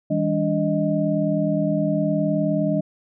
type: tone cluster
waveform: sine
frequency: 161.3 / 200.6 / 290.4 / 622 Hz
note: E3 / G3 / D4 / D#5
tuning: -37 / +40 / -19 / -1 cents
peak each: -24 dBFS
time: 0.1-2.81 s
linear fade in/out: 10 ms
effects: none